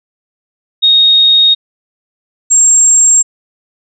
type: tone pair in turn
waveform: sine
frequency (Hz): 3729 / 7510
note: A#7 / A#8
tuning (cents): 0 / +12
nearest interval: octave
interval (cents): 1212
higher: second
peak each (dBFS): -4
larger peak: neither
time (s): 0.82-1.55 / 2.5-3.23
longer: neither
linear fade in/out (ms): 20
effects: none